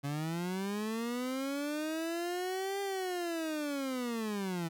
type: linear two-way sweep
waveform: 30% pulse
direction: up then down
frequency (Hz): 138.6 to 400 to 161.8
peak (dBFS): -31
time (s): 0.03-4.69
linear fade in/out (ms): 20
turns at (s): 2.81
effects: none